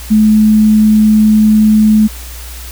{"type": "tone", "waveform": "sine", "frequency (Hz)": 214.9, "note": "A3", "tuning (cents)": -41, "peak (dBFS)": -4, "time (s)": [0.1, 2.08], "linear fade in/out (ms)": 20, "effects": ["added 60 Hz sine -26 dBFS peak until 2.71 s", "white hiss -31 dBFS RMS until 2.71 s"]}